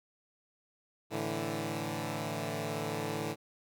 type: chord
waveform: 10% pulse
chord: A suspended fourth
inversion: none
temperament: equal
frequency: 110 / 146.83 / 164.81 Hz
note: A2 / D3 / E3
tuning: 0 / 0 / 0 cents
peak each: -30 dBFS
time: 1.1-3.36 s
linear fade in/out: 50 ms
effects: none